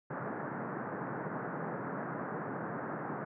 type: band-pass noise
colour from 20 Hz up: pink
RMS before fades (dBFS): -39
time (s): 0.1-3.25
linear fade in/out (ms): 10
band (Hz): 130 to 1700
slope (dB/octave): 48
effects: none